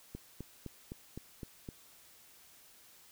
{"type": "click train", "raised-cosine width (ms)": 3, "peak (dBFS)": -29, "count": 7, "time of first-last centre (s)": [0.15, 1.688], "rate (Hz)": 3.9, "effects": ["white hiss -60 dBFS RMS until 3.11 s"]}